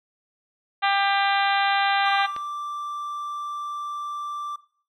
harmonic tone, 396.9 Hz, G4, 22 cents sharp, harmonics 2 / 3 / 4 / 5 / 6 / 7 / 8 / 9 / 10, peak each -21 / -25 / -27 / -29 / -31 / -32 / -33 / -34 / -35 dBFS, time 0.82-2.27 s, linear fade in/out 20 ms
triangle tone, 1174.7 Hz, D6, in tune, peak -27 dBFS, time 2.05-4.56 s, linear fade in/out 5 ms
click, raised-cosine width 0.3 ms, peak -20 dBFS, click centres 2.364 s
effects noise-tail reverb RT60 0.5 s tail -18 dB re dry

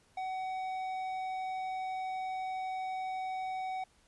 square tone with low-pass filter, 752 Hz, F#5, 28 cents sharp, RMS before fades -37 dBFS, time 0.17-3.84 s, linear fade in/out 5 ms, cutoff 2800 Hz, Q 0.51, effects pink hiss -67 dBFS RMS until 4.07 s + resampled to 24000 Hz

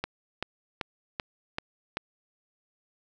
click train, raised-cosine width 0.3 ms, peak -14 dBFS, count 6, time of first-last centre 0.04-1.971 s, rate 2.59 Hz, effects none

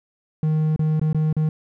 triangle tone with dropouts, 155.56 Hz, D#3, in tune, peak -15 dBFS, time 0.43-1.49 s, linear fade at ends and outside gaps 2 ms, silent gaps 0.762-0.793 / 0.996-1.014 / 1.13-1.146 / 1.328-1.366 s, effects none

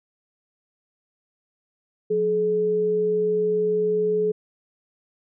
sine tone pair together, 179.44 / 426.5 Hz, F3 / G#4, +47 / +46 cents, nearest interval octave + minor third, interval 1499 cents, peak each -31 / -19 dBFS, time 2.1-4.32 s, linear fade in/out 10 ms, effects none

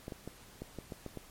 clicks, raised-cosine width 2 ms, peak -27 dBFS, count 8, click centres 0.081 / 0.122 / 0.276 / 0.62 / 0.787 / 0.922 / 1.063 / 1.173 s, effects pink hiss -56 dBFS RMS until 1.3 s + MP3 64 kbps

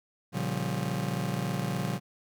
40% pulse chord, G half-diminished seventh, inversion first, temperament just, 117.6 / 141.12 / 176.4 / 196 Hz, Bb2 / Db3 / F3 / G3, +16 / +31 / +18 / 0 cents, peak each -35 / -33 / -33 / -35 dBFS, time 0.32-2 s, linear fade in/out 50 ms, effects none

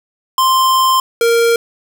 square tone pair in turn, 1046.5 / 465.2 Hz, C6 / A#4, 0 / -4 cents, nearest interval octave + major second, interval 1404 cents, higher first, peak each -10 dBFS, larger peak neither, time 0.38-1 / 1.21-1.56 s, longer first, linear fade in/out 2 ms, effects 8-bit

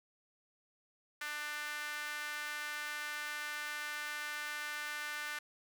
sawtooth tone with high-pass filter, 297.5 Hz, D4, 22 cents sharp, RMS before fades -41 dBFS, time 1.21-5.39 s, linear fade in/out 5 ms, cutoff 1600 Hz, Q 2.6, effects none

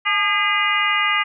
harmonic tone with a mistuned harmonic, 407 Hz, G#4, 35 cents flat, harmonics 2 / 3 / 4 / 5 / 6 / 7, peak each -29 / -21 / -28 / -20 / -25 / -24 dBFS, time 0.05-1.24 s, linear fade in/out 20 ms, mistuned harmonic 2, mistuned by +86 cents, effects none

